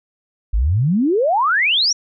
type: exponential sweep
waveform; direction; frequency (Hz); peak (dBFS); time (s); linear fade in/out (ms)
sine; up; 47.05 to 5940; -13; 0.53-1.93; 10
effects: none